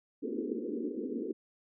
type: band-pass noise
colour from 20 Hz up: pink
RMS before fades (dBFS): -36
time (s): 0.22-1.33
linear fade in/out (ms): 20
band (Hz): 220 to 470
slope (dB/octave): 96
effects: none